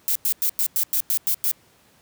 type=noise bursts; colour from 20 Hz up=violet; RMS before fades=-21 dBFS; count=9; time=0.08-1.514 s; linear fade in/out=0 ms; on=74 ms; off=96 ms; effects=pink hiss -57 dBFS RMS until 2.01 s + high-pass 80 Hz 12 dB/octave